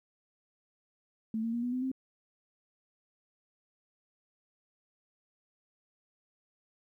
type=tone with pitch steps; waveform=sine; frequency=221.3 / 229 / 236.9 / 245.1 / 253.6 / 262.4 Hz; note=A3 / A#3 / A#3 / B3 / B3 / C4; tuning=+10 / -31 / +28 / -13 / +46 / +5 cents; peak=-30 dBFS; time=1.34-1.916 s; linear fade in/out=2 ms; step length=96 ms; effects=12-bit